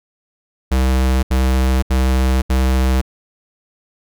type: tone bursts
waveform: square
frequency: 64.8 Hz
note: C2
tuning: 16 cents flat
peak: -13 dBFS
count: 4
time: 0.71-3.015 s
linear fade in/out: 10 ms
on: 520 ms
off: 75 ms
effects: none